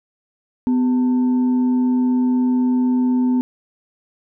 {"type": "tone with frequency modulation", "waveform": "sine", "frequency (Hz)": 251, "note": "B3", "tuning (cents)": 28, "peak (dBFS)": -14, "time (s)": [0.67, 3.41], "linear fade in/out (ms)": 0, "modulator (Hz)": 645, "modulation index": 0.21, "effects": []}